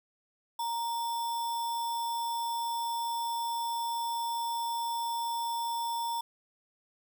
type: tone with sample-and-hold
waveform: sine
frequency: 932.3 Hz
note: A#5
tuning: in tune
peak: -30 dBFS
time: 0.59-6.21 s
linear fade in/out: 5 ms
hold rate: 4410 Hz
effects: none